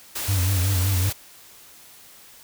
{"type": "noise", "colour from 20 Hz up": "white", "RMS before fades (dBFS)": -29, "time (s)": [0.15, 1.13], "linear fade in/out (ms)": 10}
{"type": "tone with vibrato", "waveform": "triangle", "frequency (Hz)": 93.6, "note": "F#2", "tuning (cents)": 20, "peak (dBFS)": -17, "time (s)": [0.28, 1.1], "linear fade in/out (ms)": 10, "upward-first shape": "sine", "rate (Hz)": 5.3, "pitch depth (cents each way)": 100}
{"effects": ["white hiss -48 dBFS RMS until 2.43 s"]}